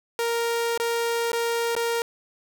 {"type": "tone with dropouts", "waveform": "sawtooth", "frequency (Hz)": 466.2, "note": "A#4", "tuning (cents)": 0, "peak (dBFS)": -19, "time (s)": [0.19, 2.02], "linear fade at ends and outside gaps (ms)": 1, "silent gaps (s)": [[0.776, 0.799], [1.318, 1.331], [1.752, 1.764]], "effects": []}